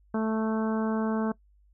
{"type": "harmonic tone", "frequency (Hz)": 220, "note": "A3", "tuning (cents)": 0, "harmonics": [1, 2, 3, 4, 5, 6, 7], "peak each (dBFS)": [-26, -32, -36, -38, -40, -42, -43], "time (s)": [0.14, 1.32], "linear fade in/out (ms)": 5, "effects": ["noise-tail reverb RT60 0.1 s tail -20 dB re dry", "added 50 Hz sine -58 dBFS peak until 1.73 s"]}